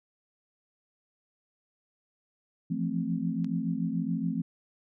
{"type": "chord", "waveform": "sine", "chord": "F major seventh", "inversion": "third", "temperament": "equal with one note detuned", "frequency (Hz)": [167.6, 174.61, 220, 261.6], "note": ["E3", "F3", "A3", "C4"], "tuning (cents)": [29, 0, 0, 0], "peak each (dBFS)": -33, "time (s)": [2.7, 4.42], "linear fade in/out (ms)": 10}
{"type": "click", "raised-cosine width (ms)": 0.2, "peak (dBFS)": -32, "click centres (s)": 3.445}
{"effects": []}